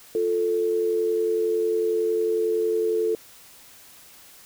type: tone pair together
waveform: sine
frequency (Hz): 350 / 441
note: F4 / A4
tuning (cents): +4 / +4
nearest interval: major third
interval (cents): 400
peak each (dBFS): -27 / -21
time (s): 0.15-3.15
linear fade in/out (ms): 2
effects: white hiss -49 dBFS RMS until 4.45 s